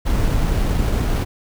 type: noise with sample-and-hold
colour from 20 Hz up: brown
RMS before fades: -18 dBFS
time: 0.05-1.25 s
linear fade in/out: 20 ms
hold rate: 7350 Hz
effects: none